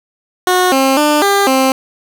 15% pulse tone with pitch steps, 364.7 / 267.5 / 298.4 / 399.5 / 264.1 Hz, F#4 / C4 / D4 / G4 / C4, -25 / +38 / +28 / +33 / +16 cents, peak -3 dBFS, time 0.47-1.72 s, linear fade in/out 2 ms, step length 250 ms, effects none

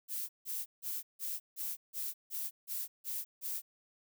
violet noise bursts, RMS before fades -38 dBFS, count 10, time 0.08-3.62 s, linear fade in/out 50 ms, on 210 ms, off 160 ms, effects none

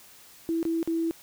sine tone with dropouts, 329.6 Hz, E4, in tune, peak -24 dBFS, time 0.49-1.11 s, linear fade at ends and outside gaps 0 ms, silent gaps 0.629-0.652 / 0.829-0.875 s, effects white hiss -52 dBFS RMS until 1.22 s

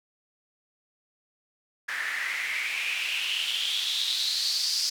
white noise with band-pass filter sweep, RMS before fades -29 dBFS, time 1.88-4.9 s, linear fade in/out 10 ms, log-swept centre 1700 to 5100 Hz, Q 6.2, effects none

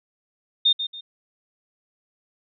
sine tone with echo, 3650 Hz, A#7, 37 cents flat, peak -14 dBFS, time 0.65-0.73 s, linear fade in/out 10 ms, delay 140 ms, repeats 2, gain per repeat -10 dB, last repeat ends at 1.01 s, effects none

